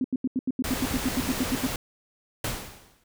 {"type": "tone bursts", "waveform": "sine", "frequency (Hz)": 257.7, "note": "C4", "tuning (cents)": -26, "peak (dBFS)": -22, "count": 15, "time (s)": [0.01, 1.667], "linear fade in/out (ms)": 2, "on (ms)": 33, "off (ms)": 83}
{"type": "noise", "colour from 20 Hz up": "pink", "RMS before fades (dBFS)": -31, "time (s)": [0.64, 1.76], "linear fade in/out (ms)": 2}
{"type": "noise with exponential decay", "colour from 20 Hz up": "pink", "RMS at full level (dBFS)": -27, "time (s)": [2.44, 3.04], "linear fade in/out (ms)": 5, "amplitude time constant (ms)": 130}
{"effects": []}